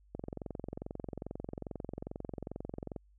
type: click train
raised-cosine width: 2 ms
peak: -26 dBFS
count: 64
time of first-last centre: 0.15-2.962 s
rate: 22.4 Hz
effects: added 50 Hz sine -61 dBFS peak until 3.18 s